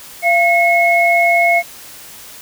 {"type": "tone pair together", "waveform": "sine", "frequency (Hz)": [686.3, 2179], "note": ["F5", "C#7"], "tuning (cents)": [-30, -30], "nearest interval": "octave + minor sixth", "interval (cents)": 2000, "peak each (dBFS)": -12, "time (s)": [0.22, 1.63], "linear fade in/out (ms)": 50, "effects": ["white hiss -36 dBFS RMS until 2.41 s"]}